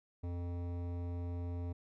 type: tone with hard clipping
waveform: sine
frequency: 87.31 Hz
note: F2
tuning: in tune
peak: -39 dBFS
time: 0.23-1.73 s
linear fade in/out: 10 ms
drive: 15 dB
effects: none